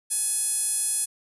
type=tone with band-pass filter; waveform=5% pulse; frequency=846 Hz; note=G#5; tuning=32 cents sharp; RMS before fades=-26 dBFS; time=0.1-1.06 s; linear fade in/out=20 ms; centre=10000 Hz; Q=5.6; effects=none